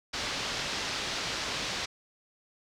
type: low-pass noise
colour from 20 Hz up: white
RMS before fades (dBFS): -34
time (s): 0.13-1.86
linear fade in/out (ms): 10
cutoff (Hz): 5400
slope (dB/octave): 24
effects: none